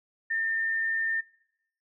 sine tone with amplitude modulation, 1808 Hz, A6, 47 cents sharp, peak -24 dBFS, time 0.3-1.21 s, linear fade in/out 10 ms, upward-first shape sine, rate 99.8 Hz, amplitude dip 40%, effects noise-tail reverb RT60 0.8 s tail -23 dB re dry

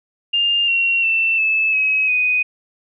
sine tone with pitch steps, 2807 / 2741 / 2677 / 2614 / 2553 / 2494 Hz, F7 / F7 / E7 / E7 / D#7 / D#7, +8 / -33 / +26 / -15 / +44 / +3 cents, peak -14 dBFS, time 0.33-2.43 s, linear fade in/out 10 ms, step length 350 ms, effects none

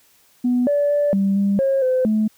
sine tone with pitch steps, 246.8 / 578 / 582 / 196.2 / 199.2 / 541 / 513 / 215.8 Hz, B3 / D5 / D5 / G3 / G3 / C#5 / C5 / A3, -1 / -28 / -16 / +2 / +28 / -42 / -34 / -33 cents, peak -14 dBFS, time 0.44-2.28 s, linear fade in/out 10 ms, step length 230 ms, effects tanh soft clip ceiling -11 dBFS + white hiss -56 dBFS RMS until 2.37 s

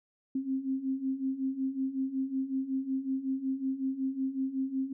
sine beating tone pair, 262.5 / 267.9 Hz, C4 / C4, +6 / +41 cents, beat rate 5.4 Hz, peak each -35 / -31 dBFS, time 0.35-4.93 s, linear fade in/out 5 ms, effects none

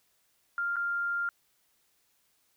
sine tone with dropouts, 1396.9 Hz, F6, in tune, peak -28 dBFS, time 0.58-1.29 s, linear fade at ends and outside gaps 1 ms, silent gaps 0.759-0.766 s, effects white hiss -71 dBFS RMS until 2.56 s

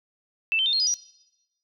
sine tone with pitch steps, 2654 / 3102 / 3625 / 4237 / 4953 / 5788 Hz, E7 / G7 / A#7 / C8 / D#8 / F#8, +11 / -19 / -49 / +21 / -9 / -39 cents, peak -20 dBFS, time 0.52-0.94 s, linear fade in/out 0 ms, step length 70 ms, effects noise-tail reverb RT60 0.9 s tail -20 dB re dry

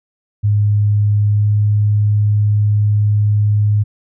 sine tone with pitch glide, 103.83 to 104.49 Hz, G#2 to G#2, 0 to +11 cents, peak -10 dBFS, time 0.43-3.84 s, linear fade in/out 20 ms, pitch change +11 cents, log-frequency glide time 1.31-1.46 s, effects none

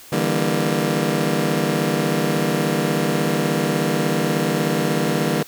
20% pulse chord, E half-diminished seventh, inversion third, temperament just, 148.33 / 164.81 / 197.78 / 237.3 Hz, D3 / E3 / G3 / Bb3, +18 / 0 / +16 / +31 cents, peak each -19 dBFS, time 0.12-5.43 s, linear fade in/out 5 ms, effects white hiss -43 dBFS RMS until 5.47 s

